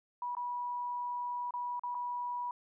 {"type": "tone with dropouts", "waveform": "sine", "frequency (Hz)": 975, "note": "B5", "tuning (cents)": -23, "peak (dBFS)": -34, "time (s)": [0.22, 2.51], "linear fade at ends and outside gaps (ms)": 2, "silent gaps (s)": [[0.351, 0.368], [1.508, 1.538], [1.795, 1.835], [1.946, 1.95]], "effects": []}